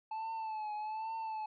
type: tone with vibrato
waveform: triangle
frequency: 871 Hz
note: A5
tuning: 18 cents flat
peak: -35 dBFS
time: 0.11-1.46 s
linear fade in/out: 5 ms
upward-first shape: triangle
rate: 1.2 Hz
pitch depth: 65 cents each way
effects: resampled to 11025 Hz